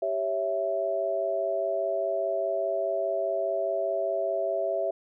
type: chord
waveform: sine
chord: C# diminished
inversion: second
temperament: equal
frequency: 392 / 554.4 / 659.3 Hz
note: G4 / C#5 / E5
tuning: 0 / 0 / 0 cents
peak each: -33 / -31 / -27 dBFS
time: 0.02-4.91 s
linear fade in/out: 5 ms
effects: none